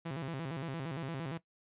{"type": "tone with vibrato", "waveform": "sawtooth", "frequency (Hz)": 149.2, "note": "D3", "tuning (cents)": 28, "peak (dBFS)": -33, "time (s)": [0.05, 1.38], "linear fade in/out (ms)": 10, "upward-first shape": "square", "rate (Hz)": 8.7, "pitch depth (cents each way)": 190, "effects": ["noise-tail reverb RT60 0.1 s tail -17 dB re dry", "resampled to 8000 Hz"]}